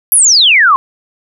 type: exponential sweep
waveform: sine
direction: down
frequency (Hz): 11940 to 1027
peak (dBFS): -4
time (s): 0.12-0.76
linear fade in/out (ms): 0
effects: none